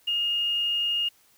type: tone with quantisation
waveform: sine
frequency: 2844 Hz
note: F7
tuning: 31 cents sharp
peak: -23 dBFS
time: 0.07-1.09 s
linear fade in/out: 10 ms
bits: 8
effects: white hiss -61 dBFS RMS until 1.37 s